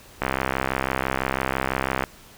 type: click train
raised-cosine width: 0.5 ms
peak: -7 dBFS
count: 121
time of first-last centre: 0.22-2.038 s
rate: 66 Hz
effects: pink hiss -48 dBFS RMS until 2.37 s